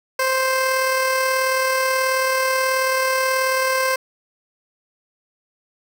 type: tone with amplitude modulation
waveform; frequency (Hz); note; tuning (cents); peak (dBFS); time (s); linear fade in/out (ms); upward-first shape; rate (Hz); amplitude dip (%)
15% pulse; 523.3; C5; 0; -10; 0.19-3.96; 5; sine; 38.5; 25
effects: none